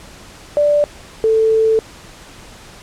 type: tone pair in turn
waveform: sine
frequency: 587.3 / 442.8 Hz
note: D5 / A4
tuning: 0 / +11 cents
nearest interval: perfect fourth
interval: 489 cents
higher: first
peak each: -10 dBFS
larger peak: neither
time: 0.57-0.84 / 1.24-1.79 s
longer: second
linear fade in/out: 0 ms
effects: pink hiss -39 dBFS RMS until 2.82 s + low-pass 9000 Hz 12 dB/octave